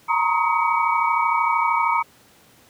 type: tone cluster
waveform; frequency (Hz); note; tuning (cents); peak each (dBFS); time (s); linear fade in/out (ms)
sine; 923 / 956 / 1077 / 1261 / 2256; A#5 / A#5 / C6 / D#6 / C#7; -17 / +43 / +50 / +23 / +30; -22 / -23 / -26 / -23 / -26; 0.08-2.03; 20
effects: pink hiss -53 dBFS RMS until 2.69 s + high-pass 100 Hz 12 dB/octave